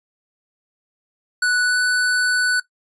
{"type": "tone with pitch glide", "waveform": "square", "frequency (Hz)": [1480, 1490.3], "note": ["F#6", "F#6"], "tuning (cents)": [0, 12], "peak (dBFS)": -16, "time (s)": [1.42, 2.6], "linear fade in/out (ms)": 5, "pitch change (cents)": 12, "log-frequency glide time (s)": [1.63, 1.78], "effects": ["noise-tail reverb RT60 0.1 s tail -17 dB re dry", "resampled to 24000 Hz"]}